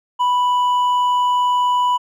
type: tone with hard clipping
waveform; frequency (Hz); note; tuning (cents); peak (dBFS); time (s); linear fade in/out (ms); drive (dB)
sine; 987.8; B5; 0; -15; 0.19-1.98; 20; 4
effects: none